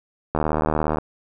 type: click train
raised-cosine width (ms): 1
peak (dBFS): -7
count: 50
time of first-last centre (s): 0.35-0.985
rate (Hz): 77.2
effects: none